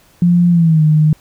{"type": "tone with pitch glide", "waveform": "sine", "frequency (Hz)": [174.61, 153.77], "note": ["F3", "D#3"], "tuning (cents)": [0, -20], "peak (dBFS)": -7, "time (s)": [0.22, 1.13], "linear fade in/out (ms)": 2, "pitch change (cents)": -220, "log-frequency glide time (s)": [0.5, 0.83], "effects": ["pink hiss -50 dBFS RMS until 1.2 s"]}